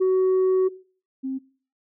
sine tone pair in turn, 374.5 / 264.8 Hz, F#4 / C4, +21 / +21 cents, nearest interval tritone, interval 600 cents, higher first, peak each -14 / -25 dBFS, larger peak first, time 0-0.69 / 1.23-1.39 s, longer first, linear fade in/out 20 ms, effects noise-tail reverb RT60 0.4 s tail -19 dB re dry + tanh soft clip ceiling -16 dBFS

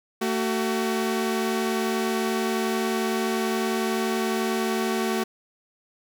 sawtooth tone pair together, 224.4 / 377.4 Hz, A3 / F#4, +34 / +34 cents, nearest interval major sixth, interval 900 cents, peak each -22 dBFS, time 0.21-5.24 s, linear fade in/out 10 ms, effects none

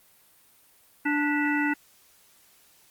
harmonic tone with a mistuned harmonic, 293.7 Hz, D4, in tune, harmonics 1 / 3 / 5 / 7 / 9, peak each -25 / -32 / -30 / -29 / -36 dBFS, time 1.05-1.74 s, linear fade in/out 10 ms, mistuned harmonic 7, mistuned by -85 cents, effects white hiss -59 dBFS RMS until 2.9 s + Opus 32 kbps

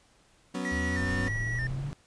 35% pulse chord, F# suspended fourth, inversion none, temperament equal, 185 / 246.9 / 277.2 Hz, F#3 / B3 / C#4, 0 / 0 / 0 cents, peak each -34 dBFS, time 0.54-1.29 s, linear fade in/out 10 ms
triangle tone with vibrato, 1864 Hz, A#6, 1 cent flat, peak -30 dBFS, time 0.65-1.67 s, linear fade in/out 2 ms, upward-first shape square, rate 1.6 Hz, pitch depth 59 cents each way
sine exponential sweep, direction up, 74.9 to 145.5 Hz, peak -31 dBFS, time 0.71-1.91 s, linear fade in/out 20 ms
brown noise, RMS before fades -38 dBFS, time 0.98-1.93 s, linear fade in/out 0 ms
effects pink hiss -63 dBFS RMS until 2.06 s + resampled to 22050 Hz

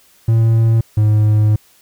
triangle tone pair in turn, 113.4 / 106.6 Hz, A#2 / G#2, -47 / +46 cents, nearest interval minor second, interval 107 cents, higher first, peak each -7 dBFS, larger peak neither, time 0.28-0.81 / 0.97-1.56 s, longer second, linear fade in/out 5 ms, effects white hiss -51 dBFS RMS until 1.81 s

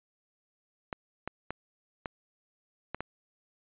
clicks, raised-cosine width 0.5 ms, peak -19 dBFS, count 6, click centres 0.928 / 1.276 / 1.506 / 2.058 / 2.946 / 3.006 s, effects resampled to 8000 Hz

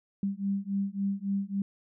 sine beating tone pair, 196 / 199.6 Hz, G3 / G3, 0 / +32 cents, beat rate 3.6 Hz, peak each -31 dBFS, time 0.23-1.62 s, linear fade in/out 2 ms, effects none

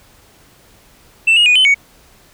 sine tone with pitch steps, 2670 / 2872 / 2467 / 3047 / 2234 Hz, E7 / F7 / D#7 / G7 / C#7, +22 / +48 / -15 / -50 / +13 cents, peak -5 dBFS, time 1.27-1.745 s, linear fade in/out 10 ms, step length 95 ms, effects tanh soft clip ceiling -6 dBFS + pink hiss -48 dBFS RMS until 2.33 s

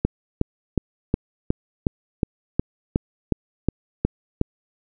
click train, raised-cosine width 3 ms, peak -5 dBFS, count 13, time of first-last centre 0.05-4.414 s, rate 2.75 Hz, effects none

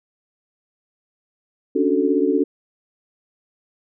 sine chord, D major seventh, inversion third, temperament equal, 277.2 / 293.7 / 370 / 440 Hz, C#4 / D4 / F#4 / A4, 0 / 0 / 0 / 0 cents, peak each -21 dBFS, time 1.75-2.44 s, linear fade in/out 10 ms, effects none

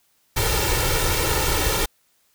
pink noise with comb filter, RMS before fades -21 dBFS, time 0.36-1.86 s, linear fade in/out 10 ms, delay 2.2 ms, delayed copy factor +0.8, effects white hiss -64 dBFS RMS until 2.34 s

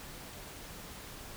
silence, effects pink hiss -47 dBFS RMS until 1.36 s

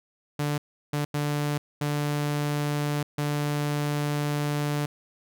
sawtooth tone bursts at uneven times, 146.83 Hz, D3, in tune, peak -21 dBFS, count 5, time 0.39-0.58 / 0.93-1.05 / 1.14-1.58 / 1.81-3.03 / 3.18-4.86 s, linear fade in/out 5 ms, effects none

